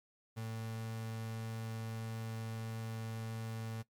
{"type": "tone", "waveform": "35% pulse", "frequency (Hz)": 112.3, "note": "A2", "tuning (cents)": 36, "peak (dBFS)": -38, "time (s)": [0.36, 3.83], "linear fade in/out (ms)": 20, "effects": ["noise-tail reverb RT60 0.1 s tail -18 dB re dry", "MP3 96 kbps"]}